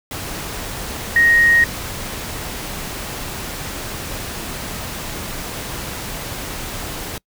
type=tone in noise; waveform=sine; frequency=1872 Hz; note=A#6; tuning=7 cents sharp; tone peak=-10 dBFS; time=1.16-1.64 s; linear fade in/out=2 ms; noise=pink; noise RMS=-28 dBFS; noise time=0.11-7.18 s; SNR=+15 dB; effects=noise-tail reverb RT60 0.1 s tail -26 dB re dry